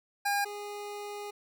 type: tone pair in turn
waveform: 25% pulse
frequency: 809 / 411.8 Hz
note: G#5 / G#4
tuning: -46 / -15 cents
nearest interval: octave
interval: 1169 cents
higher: first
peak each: -23 / -34 dBFS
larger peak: first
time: 0.25-0.45 / 0.45-1.31 s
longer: second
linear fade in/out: 10 ms
effects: none